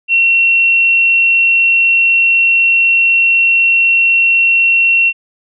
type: tone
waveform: sine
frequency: 2724 Hz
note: F7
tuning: 44 cents flat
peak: -7 dBFS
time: 0.08-5.13 s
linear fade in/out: 50 ms
effects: none